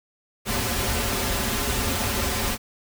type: noise with comb filter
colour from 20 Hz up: pink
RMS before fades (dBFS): -25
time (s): 0.45-2.58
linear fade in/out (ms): 50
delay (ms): 6.3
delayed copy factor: -0.95
effects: none